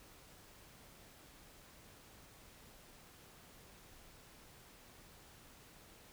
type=silence; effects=pink hiss -60 dBFS RMS until 6.12 s